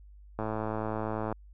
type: click train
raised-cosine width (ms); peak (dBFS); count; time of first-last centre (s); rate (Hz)
1; -19; 103; 0.39-1.326; 109
effects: added 50 Hz sine -49 dBFS peak until 1.53 s